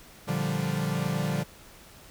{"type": "chord", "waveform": "45% pulse", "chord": "G minor seventh", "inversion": "first", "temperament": "equal", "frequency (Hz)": [116.54, 146.83, 174.61, 196], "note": ["Bb2", "D3", "F3", "G3"], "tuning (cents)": [0, 0, 0, 0], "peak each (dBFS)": [-36, -30, -31, -33], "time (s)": [0.27, 1.44], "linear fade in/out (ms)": 20, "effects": ["pink hiss -51 dBFS RMS until 2.1 s"]}